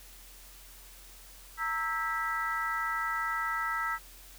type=tone cluster; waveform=sine; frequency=922 / 1313 / 1608 / 1958 Hz; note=A#5 / E6 / G6 / B6; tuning=-19 / -7 / +44 / -15 cents; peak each=-38 / -32 / -38 / -35 dBFS; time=1.57-3.99 s; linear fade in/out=50 ms; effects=added 43 Hz sine -53 dBFS peak until 4.38 s + white hiss -53 dBFS RMS until 4.38 s